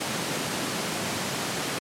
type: high-pass noise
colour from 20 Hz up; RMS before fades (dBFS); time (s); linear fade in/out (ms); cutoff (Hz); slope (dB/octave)
pink; -29; 0-1.79; 10; 130; 24
effects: low-pass 10000 Hz 12 dB/octave + MP3 96 kbps